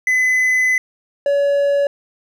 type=tone pair in turn; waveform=triangle; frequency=2018 / 566.3 Hz; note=B6 / C#5; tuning=+37 / +37 cents; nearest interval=octave + minor seventh; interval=2200 cents; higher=first; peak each=-11 dBFS; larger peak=neither; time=0.07-0.78 / 1.26-1.87 s; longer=first; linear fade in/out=2 ms; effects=none